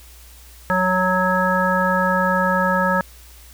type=harmonic tone; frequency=184.6 Hz; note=F#3; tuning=4 cents flat; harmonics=1 / 3 / 5 / 7 / 9; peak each=-22 / -22 / -22 / -22 / -22 dBFS; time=0.7-3.01 s; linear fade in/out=0 ms; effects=added 60 Hz sine -43 dBFS peak until 3.53 s + white hiss -47 dBFS RMS until 3.53 s